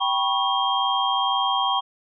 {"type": "tone cluster", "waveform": "sine", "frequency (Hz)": [780, 979, 1101, 3213], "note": ["G5", "B5", "C#6", "G7"], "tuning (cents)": [-9, -15, -12, 42], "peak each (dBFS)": -25, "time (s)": [0, 1.81], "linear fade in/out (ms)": 20, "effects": []}